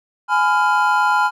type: chord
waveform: triangle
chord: F diminished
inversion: first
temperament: just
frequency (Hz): 838.1 / 1005.8 / 1396.9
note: Ab5 / Cb6 / F6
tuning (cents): +16 / +31 / 0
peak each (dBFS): -16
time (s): 0.28-1.31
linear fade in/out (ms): 50
effects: none